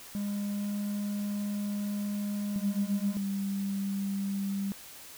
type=tone with pitch glide; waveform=triangle; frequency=203.5 to 204.9 Hz; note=G#3 to G#3; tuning=-35 to -23 cents; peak=-28 dBFS; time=0.15-3.17 s; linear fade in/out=0 ms; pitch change=+12 cents; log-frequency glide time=0.55-0.72 s
type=tone; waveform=sine; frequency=197.3 Hz; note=G3; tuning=11 cents sharp; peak=-29 dBFS; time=2.56-4.72 s; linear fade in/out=0 ms
effects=tanh soft clip ceiling -19 dBFS + white hiss -48 dBFS RMS until 5.17 s